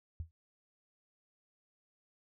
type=tone with exponential decay; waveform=sine; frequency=82.2 Hz; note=E2; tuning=4 cents flat; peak=-33 dBFS; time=0.2-0.31 s; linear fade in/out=0 ms; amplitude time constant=23 ms; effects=none